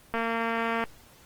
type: click train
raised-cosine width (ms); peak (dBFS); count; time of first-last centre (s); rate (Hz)
0.5; -14; 161; 0.14-0.839; 229
effects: pink hiss -55 dBFS RMS until 1.25 s + Opus 24 kbps